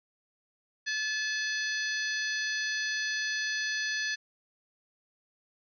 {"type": "harmonic tone with a mistuned harmonic", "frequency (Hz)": 864, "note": "A5", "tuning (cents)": -32, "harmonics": [2, 3, 4, 5, 6, 7], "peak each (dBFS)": [-31, -40, -42, -38, -40, -41], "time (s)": [0.86, 4.16], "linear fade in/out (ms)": 20, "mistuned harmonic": 6, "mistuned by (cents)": -100, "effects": []}